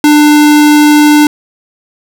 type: tone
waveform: square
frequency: 297.9 Hz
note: D4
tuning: 25 cents sharp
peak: -3 dBFS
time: 0.04-1.27 s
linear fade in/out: 2 ms
effects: none